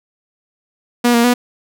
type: tone with pitch steps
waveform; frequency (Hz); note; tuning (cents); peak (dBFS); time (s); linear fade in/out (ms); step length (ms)
sawtooth; 241.1 / 234.8 / 244.6; B3 / A#3 / B3; -41 / +13 / -16; -6; 1.04-1.34; 10; 100
effects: none